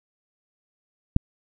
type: click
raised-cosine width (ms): 5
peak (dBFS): -4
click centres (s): 1.164
effects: none